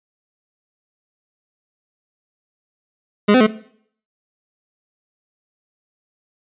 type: tone with pitch steps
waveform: 25% pulse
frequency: 206.7 / 255.6 / 215.5 Hz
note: G#3 / C4 / A3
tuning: -8 / -40 / -36 cents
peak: -6 dBFS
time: 3.28-3.469 s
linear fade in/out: 10 ms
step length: 63 ms
effects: noise-tail reverb RT60 0.6 s tail -18 dB re dry + resampled to 8000 Hz